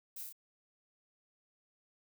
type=noise with echo; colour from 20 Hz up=violet; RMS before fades=-45 dBFS; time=0.16-0.23 s; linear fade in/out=5 ms; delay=32 ms; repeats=3; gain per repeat=-2 dB; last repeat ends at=0.326 s; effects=none